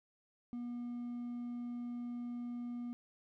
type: tone with hard clipping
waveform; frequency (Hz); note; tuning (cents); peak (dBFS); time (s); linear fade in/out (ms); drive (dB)
triangle; 241.1; B3; -41; -40; 0.53-2.93; 0; 5
effects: none